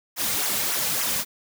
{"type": "noise with flanger", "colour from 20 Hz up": "white", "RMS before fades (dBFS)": -25, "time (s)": [0.16, 1.25], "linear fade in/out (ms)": 50, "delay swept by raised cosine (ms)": [0.22, 3.12], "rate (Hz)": 3.5, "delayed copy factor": -0.7, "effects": []}